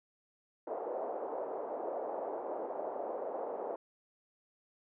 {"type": "band-pass noise", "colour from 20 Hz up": "pink", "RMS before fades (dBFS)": -39, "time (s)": [0.67, 3.76], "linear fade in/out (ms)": 2, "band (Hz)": [440, 760], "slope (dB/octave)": 24, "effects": []}